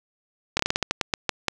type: slowing click train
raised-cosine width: 0.2 ms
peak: -4 dBFS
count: 12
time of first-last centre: 0.57-1.483 s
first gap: 24 ms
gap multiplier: 1.23
effects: none